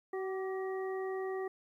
harmonic tone with a mistuned harmonic, 379.5 Hz, F#4, 44 cents sharp, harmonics 1 / 2 / 3 / 5, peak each -35 / -44 / -48 / -48 dBFS, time 0.13-1.48 s, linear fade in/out 5 ms, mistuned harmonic 3, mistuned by +39 cents, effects 12-bit

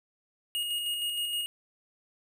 square tone with tremolo, 2866 Hz, F7, 44 cents sharp, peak -29 dBFS, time 0.55-1.46 s, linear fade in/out 0 ms, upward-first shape square, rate 6.4 Hz, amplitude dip 30%, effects none

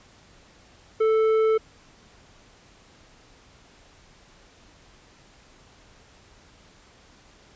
sine tone with tanh clipping, 440 Hz, A4, in tune, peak -19 dBFS, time 1-1.58 s, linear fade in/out 10 ms, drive 9 dB, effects pink hiss -54 dBFS RMS until 7.55 s + resampled to 16000 Hz

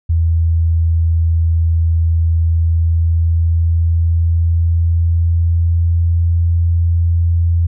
sine tone with pitch glide, 82.41 to 84.63 Hz, E2 to E2, 0 to +46 cents, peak -10 dBFS, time 0.09-7.67 s, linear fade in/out 10 ms, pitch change +46 cents, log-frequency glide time 2.37-6.34 s, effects none

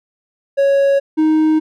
triangle tone pair in turn, 554.4 / 312.3 Hz, C#5 / D#4, 0 / +7 cents, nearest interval minor seventh, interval 993 cents, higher first, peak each -8 dBFS, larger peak neither, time 0.57-1 / 1.17-1.6 s, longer neither, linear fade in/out 20 ms, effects none

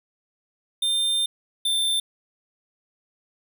square tone pair in turn, 3600 / 3567 Hz, A7 / A7, +39 / +23 cents, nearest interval unison, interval 16 cents, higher first, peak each -21 dBFS, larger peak neither, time 0.82-1.26 / 1.65-2 s, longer first, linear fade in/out 5 ms, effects none

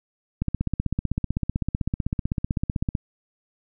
click train, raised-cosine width 5 ms, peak -11 dBFS, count 41, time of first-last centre 0.42-2.952 s, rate 15.8 Hz, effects none

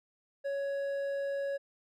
triangle tone with hard clipping, 557 Hz, C#5, 8 cents sharp, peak -33 dBFS, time 0.44-1.58 s, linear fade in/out 20 ms, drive 9 dB, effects none

